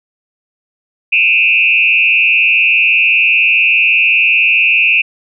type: tone with frequency modulation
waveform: sine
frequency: 2557 Hz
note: D#7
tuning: 47 cents sharp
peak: -7 dBFS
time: 1.12-5.02 s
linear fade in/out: 10 ms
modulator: 125 Hz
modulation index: 1.4
effects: none